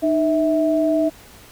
sine tone pair together, 307.3 / 650.8 Hz, D#4 / E5, -21 / -22 cents, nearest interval octave + minor second, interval 1299 cents, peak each -18 dBFS, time 0.02-1.1 s, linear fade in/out 20 ms, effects pink hiss -45 dBFS RMS until 1.51 s

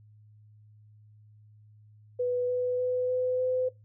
sine tone with pitch steps, 493.9 / 497.6 / 501.4 / 505.2 / 509 Hz, B4 / B4 / B4 / B4 / C5, 0 / +13 / +26 / +39 / -48 cents, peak -25 dBFS, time 2.19-3.69 s, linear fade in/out 10 ms, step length 300 ms, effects noise-tail reverb RT60 0.2 s tail -19 dB re dry + added 106 Hz sine -53 dBFS peak until 3.84 s

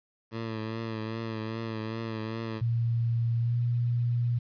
15% pulse tone with vibrato, 111.8 Hz, A2, 28 cents sharp, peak -26 dBFS, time 0.31-2.62 s, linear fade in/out 50 ms, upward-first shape triangle, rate 2.5 Hz, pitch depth 46 cents each way
sine tone with pitch glide, 116.54 to 119.75 Hz, A#2 to A#2, 0 to +47 cents, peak -24 dBFS, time 2.61-4.39 s, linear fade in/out 10 ms, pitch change +47 cents, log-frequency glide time 3.39-3.56 s
effects resampled to 11025 Hz + 10-bit

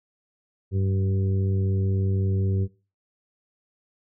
harmonic tone with a mistuned harmonic, 96.1 Hz, G2, 34 cents flat, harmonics 1 / 2 / 3 / 4 / 5, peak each -21 / -32 / -40 / -33 / -43 dBFS, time 0.71-2.68 s, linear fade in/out 50 ms, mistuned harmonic 1, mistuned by +27 cents, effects noise-tail reverb RT60 0.3 s tail -18 dB re dry

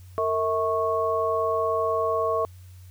sine tone cluster, 457.1 / 647 / 1101 Hz, A#4 / E5 / C#6, -34 / -32 / -12 cents, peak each -26 dBFS, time 0.18-2.45 s, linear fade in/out 0 ms, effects added 91 Hz sine -43 dBFS peak until 2.9 s + white hiss -59 dBFS RMS until 2.9 s

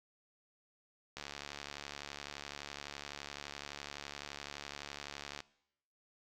click train, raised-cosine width 0.2 ms, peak -25 dBFS, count 305, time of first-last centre 1.17-5.404 s, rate 71.8 Hz, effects noise-tail reverb RT60 0.8 s tail -21 dB re dry

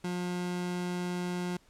30% pulse tone, 178.3 Hz, F3, 36 cents sharp, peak -29 dBFS, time 0.04-1.57 s, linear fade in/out 5 ms, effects pink hiss -64 dBFS RMS until 1.69 s + low-pass 10000 Hz 12 dB/octave

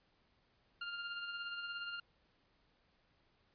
25% pulse tone with tremolo, 1401 Hz, F6, 5 cents sharp, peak -36 dBFS, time 0.81-2 s, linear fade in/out 5 ms, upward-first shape sine, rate 17 Hz, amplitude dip 40%, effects pink hiss -74 dBFS RMS until 3.54 s + resampled to 11025 Hz

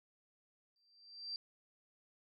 sine tone with exponential growth, 4699 Hz, D8, in tune, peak -37 dBFS, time 0.76-1.36 s, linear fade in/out 1 ms, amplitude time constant 130 ms, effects MP3 96 kbps

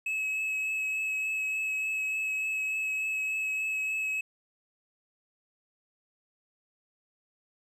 triangle tone with vibrato, 2577 Hz, E7, 40 cents flat, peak -27 dBFS, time 0.06-4.21 s, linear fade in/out 5 ms, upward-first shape triangle, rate 3.4 Hz, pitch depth 14 cents each way, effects none

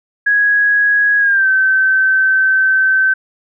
sine tone with pitch glide, 1661.2 to 1541 Hz, G#6 to G6, 0 to -30 cents, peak -9 dBFS, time 0.26-3.14 s, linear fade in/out 10 ms, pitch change -130 cents, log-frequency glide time 1.19-1.48 s, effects none

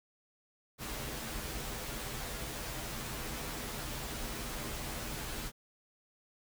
pink noise with comb filter, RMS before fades -40 dBFS, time 0.78-5.52 s, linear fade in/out 50 ms, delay 11 ms, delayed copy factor -0.65, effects none

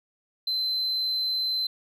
sine tone, 4071 Hz, C8, 48 cents flat, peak -22 dBFS, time 0.47-1.67 s, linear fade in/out 5 ms, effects tanh soft clip ceiling -23 dBFS

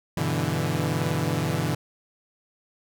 sawtooth chord, E minor seventh, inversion first, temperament equal with one note detuned, 98 / 123.47 / 145.9 / 164.81 Hz, G2 / B2 / D3 / E3, 0 / 0 / -11 / 0 cents, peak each -28 / -26 / -24 / -24 dBFS, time 0.17-1.75 s, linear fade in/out 5 ms, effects none

